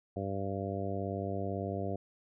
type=harmonic tone; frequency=98 Hz; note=G2; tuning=in tune; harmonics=1 / 2 / 3 / 4 / 5 / 6 / 7; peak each=-38 / -40 / -42 / -41 / -42 / -42 / -41 dBFS; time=0.16-1.96 s; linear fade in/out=5 ms; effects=none